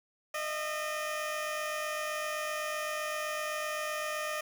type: tone pair together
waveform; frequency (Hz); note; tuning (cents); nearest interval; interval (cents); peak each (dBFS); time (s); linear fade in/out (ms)
15% pulse; 611.5 / 659.3; D#5 / E5; -30 / 0; minor second; 130; -27 / -36; 0.34-4.41; 5
effects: 9-bit